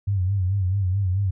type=tone with vibrato; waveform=sine; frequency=95.4 Hz; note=G2; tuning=47 cents flat; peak=-19 dBFS; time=0.07-1.31 s; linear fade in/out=10 ms; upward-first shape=sine; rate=4.6 Hz; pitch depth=100 cents each way; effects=none

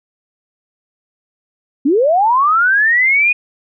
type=linear sweep; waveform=sine; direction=up; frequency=252.7 to 2489 Hz; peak=-9 dBFS; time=1.85-3.33 s; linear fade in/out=10 ms; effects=none

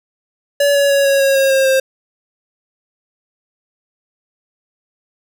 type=tone with pitch steps; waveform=square; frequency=570 / 564.1 / 558.3 / 552.5 / 546.8 / 541.1 / 535.5 / 530 Hz; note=C#5 / C#5 / C#5 / C#5 / C#5 / C#5 / C5 / C5; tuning=+48 / +30 / +12 / -6 / -24 / -42 / +40 / +22 cents; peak=-11 dBFS; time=0.6-1.8 s; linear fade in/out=5 ms; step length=150 ms; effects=none

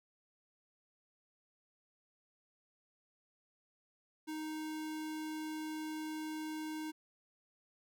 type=tone; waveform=square; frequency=311.1 Hz; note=D#4; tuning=in tune; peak=-40 dBFS; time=4.27-6.92 s; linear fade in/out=20 ms; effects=none

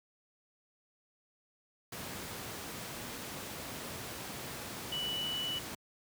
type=tone in noise; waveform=sine; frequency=2960 Hz; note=F#7; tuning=in tune; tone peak=-34 dBFS; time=4.92-5.59 s; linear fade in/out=5 ms; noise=pink; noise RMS=-42 dBFS; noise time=1.92-5.75 s; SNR=+5 dB; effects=high-pass 100 Hz 12 dB/octave

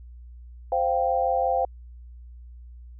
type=chord; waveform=sine; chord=C suspended fourth; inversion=none; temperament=equal; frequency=523.3 / 698.5 / 784 Hz; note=C5 / F5 / G5; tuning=0 / 0 / 0 cents; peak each=-25 dBFS; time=0.72-1.65 s; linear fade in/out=2 ms; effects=added 60 Hz sine -41 dBFS peak until 2.99 s

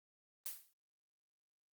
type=noise with exponential decay; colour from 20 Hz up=blue; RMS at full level=-39 dBFS; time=0.46-0.73 s; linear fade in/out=1 ms; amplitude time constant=58 ms; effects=Opus 24 kbps

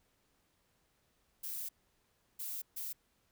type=noise bursts at uneven times; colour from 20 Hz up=violet; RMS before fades=-41 dBFS; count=3; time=1.43-1.69 / 2.39-2.62 / 2.76-2.93 s; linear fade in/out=10 ms; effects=pink hiss -75 dBFS RMS until 3.31 s

